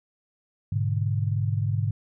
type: chord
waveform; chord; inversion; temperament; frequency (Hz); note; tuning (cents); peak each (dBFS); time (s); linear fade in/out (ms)
sine; G# diminished; none; equal; 103.83 / 123.47 / 146.83; G#2 / B2 / D3; 0 / 0 / 0; -24 / -30 / -29; 0.72-1.91; 5
effects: none